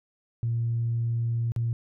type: tone with dropouts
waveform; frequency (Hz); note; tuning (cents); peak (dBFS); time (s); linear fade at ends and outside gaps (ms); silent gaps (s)
sine; 116.54; A#2; 0; -23; 0.43-1.73; 0; 1.52-1.562
effects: tanh soft clip ceiling -19 dBFS